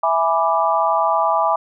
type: chord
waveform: sine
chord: E dominant seventh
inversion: none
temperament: equal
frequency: 659.3 / 830.6 / 987.8 / 1174.7 Hz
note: E5 / G#5 / B5 / D6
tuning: 0 / 0 / 0 / 0 cents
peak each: -20 dBFS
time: 0.03-1.56 s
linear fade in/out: 5 ms
effects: none